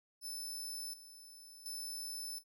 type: tone with tremolo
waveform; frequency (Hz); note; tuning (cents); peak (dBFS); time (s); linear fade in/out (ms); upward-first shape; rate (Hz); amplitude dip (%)
20% pulse; 5274; E8; 0; -36; 0.21-2.44; 50; square; 0.69; 75
effects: none